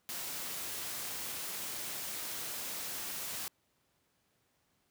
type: noise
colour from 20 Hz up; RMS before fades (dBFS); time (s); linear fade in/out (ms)
white; -40; 0.09-3.48; 0
effects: pink hiss -75 dBFS RMS until 4.9 s + high-pass 80 Hz 12 dB/octave